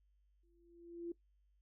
sine tone with exponential growth, 341.6 Hz, F4, 38 cents flat, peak -38 dBFS, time 0.43-1.12 s, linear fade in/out 5 ms, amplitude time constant 150 ms, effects noise-tail reverb RT60 0.1 s tail -18 dB re dry + added 50 Hz sine -70 dBFS peak until 1.61 s

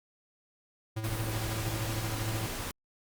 square tone with tremolo, 109.8 Hz, A2, 3 cents flat, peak -31 dBFS, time 0.96-2.47 s, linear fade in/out 10 ms, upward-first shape sine, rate 13 Hz, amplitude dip 55%
pink noise, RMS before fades -37 dBFS, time 1.04-2.71 s, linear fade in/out 0 ms
effects Opus 48 kbps

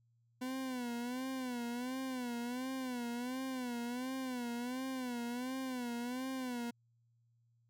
40% pulse tone with vibrato, 250 Hz, B3, 21 cents sharp, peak -37 dBFS, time 0.41-6.71 s, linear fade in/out 10 ms, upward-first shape sine, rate 1.4 Hz, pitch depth 96 cents each way, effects added 117 Hz sine -70 dBFS peak until 7.69 s

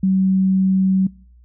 sine tone, 189.8 Hz, F#3, 44 cents sharp, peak -13 dBFS, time 0.03-1.07 s, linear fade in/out 5 ms, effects noise-tail reverb RT60 0.6 s tail -25 dB re dry + added 60 Hz sine -45 dBFS peak until 1.44 s

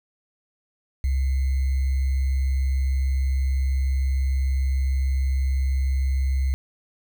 sine tone with sample-and-hold, 66.5 Hz, C2, 29 cents sharp, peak -19 dBFS, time 1.04-6.54 s, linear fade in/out 0 ms, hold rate 2100 Hz, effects none

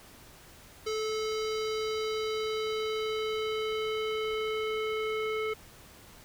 square tone with low-pass filter sweep, 434.8 Hz, A4, 21 cents flat, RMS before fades -32 dBFS, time 0.86-5.54 s, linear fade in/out 10 ms, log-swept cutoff 5400 to 2400 Hz, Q 2.2, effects pink hiss -53 dBFS RMS until 6.24 s

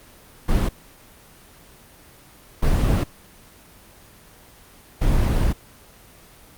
brown noise bursts at uneven times, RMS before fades -18 dBFS, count 3, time 0.48-0.69 / 2.62-3.04 / 5.01-5.53 s, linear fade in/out 10 ms, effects pink hiss -48 dBFS RMS until 6.57 s + Opus 24 kbps

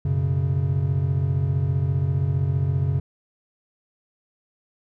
triangle chord, F# suspended fourth, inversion none, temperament equal, 92.5 / 123.47 / 138.59 Hz, F#2 / B2 / C#3, 0 / 0 / 0 cents, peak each -22 / -26 / -20 dBFS, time 0.05-3 s, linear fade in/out 5 ms, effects none

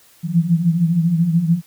sine tone cluster, 162.5 / 168.8 / 175.7 Hz, E3 / E3 / F3, -24 / +41 / +11 cents, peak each -18 dBFS, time 0.23-1.62 s, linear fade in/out 50 ms, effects white hiss -51 dBFS RMS until 1.66 s

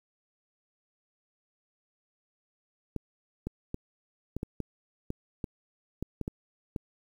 clicks, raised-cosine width 3 ms, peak -20 dBFS, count 12, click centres 2.963 / 3.47 / 3.744 / 4.366 / 4.431 / 4.603 / 5.104 / 5.442 / 6.026 / 6.213 / 6.279 / 6.762 s, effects 9-bit

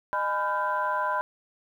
sine tone cluster, 612 / 833 / 1000 / 1399 / 1552 Hz, D#5 / G#5 / B5 / F6 / G6, -29 / +5 / +21 / +3 / -18 cents, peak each -32 / -35 / -26 / -35 / -33 dBFS, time 0.13-1.21 s, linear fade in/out 0 ms, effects tanh soft clip ceiling -14 dBFS + 10-bit

